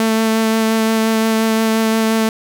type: tone with vibrato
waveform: sawtooth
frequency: 222.2 Hz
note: A3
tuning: 17 cents sharp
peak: -9 dBFS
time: 0-2.29 s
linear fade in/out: 2 ms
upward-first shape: sine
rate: 5.7 Hz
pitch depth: 11 cents each way
effects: none